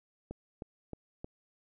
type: click train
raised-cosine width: 2 ms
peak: -27 dBFS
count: 4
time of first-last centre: 0.31-1.245 s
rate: 3.21 Hz
effects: none